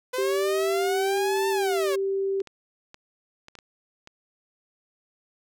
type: linear two-way sweep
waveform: sawtooth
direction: up then down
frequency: 500 to 900 to 533 Hz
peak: -23 dBFS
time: 0.13-1.96 s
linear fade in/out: 10 ms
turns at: 1.49 s
type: tone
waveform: sine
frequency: 390 Hz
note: G4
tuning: 9 cents flat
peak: -23 dBFS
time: 0.18-2.42 s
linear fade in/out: 5 ms
type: clicks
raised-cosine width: 0.2 ms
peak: -27 dBFS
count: 9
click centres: 1.174 / 1.372 / 2.403 / 2.473 / 2.944 / 3.484 / 3.553 / 3.588 / 4.074 s
effects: none